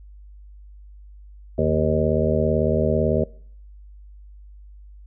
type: harmonic tone with a mistuned harmonic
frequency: 78 Hz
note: D#2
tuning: 5 cents sharp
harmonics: 1 / 2 / 3 / 5 / 6 / 7 / 8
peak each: -25 / -25 / -25 / -25 / -25 / -25 / -25 dBFS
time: 1.58-3.24 s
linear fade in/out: 5 ms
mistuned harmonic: 1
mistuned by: +83 cents
effects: noise-tail reverb RT60 0.6 s tail -24 dB re dry + added 50 Hz sine -41 dBFS peak until 5.06 s